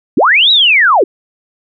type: linear two-way sweep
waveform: sine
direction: up then down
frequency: 174.2 to 3951 to 312.1 Hz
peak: -5 dBFS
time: 0.17-1.04 s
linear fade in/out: 5 ms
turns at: 0.51 s
effects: none